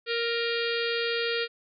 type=harmonic tone with a mistuned harmonic; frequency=466.5 Hz; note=A#4; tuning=1 cent sharp; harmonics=1 / 3 / 4 / 5 / 6 / 7 / 8 / 9 / 10; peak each=-29 / -34 / -35 / -36 / -37 / -37 / -38 / -39 / -39 dBFS; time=0.06-1.48 s; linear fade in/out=50 ms; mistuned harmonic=5; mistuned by=+45 cents; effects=none